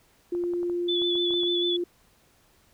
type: tone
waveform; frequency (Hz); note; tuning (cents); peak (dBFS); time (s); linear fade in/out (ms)
sine; 349.7; F4; +2; -25; 0.32-1.84; 5
type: clicks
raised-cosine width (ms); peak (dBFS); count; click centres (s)
1; -30; 10; 0.35 / 0.438 / 0.536 / 0.631 / 0.698 / 1.019 / 1.155 / 1.307 / 1.339 / 1.434
type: tone with vibrato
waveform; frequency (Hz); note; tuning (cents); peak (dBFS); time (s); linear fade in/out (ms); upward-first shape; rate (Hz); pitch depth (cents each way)
sine; 3457; A7; -31; -25; 0.88-1.77; 10; sine; 6.7; 32
effects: pink hiss -62 dBFS RMS until 2.73 s